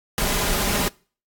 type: noise with comb filter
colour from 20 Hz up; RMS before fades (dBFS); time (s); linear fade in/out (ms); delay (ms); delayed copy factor
pink; -22; 0.18-0.88; 0; 4.9; +0.5
effects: noise-tail reverb RT60 0.4 s tail -24 dB re dry + AAC 64 kbps